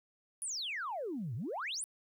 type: exponential two-way sweep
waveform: sine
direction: down then up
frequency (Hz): 10548 to 103.83 to 10548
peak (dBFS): -35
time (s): 0.42-1.84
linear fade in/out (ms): 0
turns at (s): 1.35
effects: tanh soft clip ceiling -31 dBFS + 12-bit